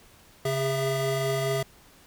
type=tone cluster; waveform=square; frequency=136.9 / 406 / 661 Hz; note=C#3 / G#4 / E5; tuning=-21 / -39 / +5 cents; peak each=-30 dBFS; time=0.45-1.63 s; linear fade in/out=5 ms; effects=pink hiss -55 dBFS RMS until 2.06 s